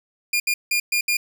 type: tone bursts at uneven times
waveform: sawtooth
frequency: 2416 Hz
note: D7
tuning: 48 cents sharp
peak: -15 dBFS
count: 5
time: 0.33-0.4 / 0.47-0.54 / 0.71-0.8 / 0.92-1.01 / 1.08-1.17 s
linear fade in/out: 5 ms
effects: none